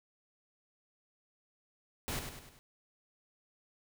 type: noise with echo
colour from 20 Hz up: pink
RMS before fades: -37 dBFS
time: 2.08-2.19 s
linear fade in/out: 0 ms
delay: 100 ms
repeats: 4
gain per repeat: -6 dB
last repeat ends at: 2.59 s
effects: none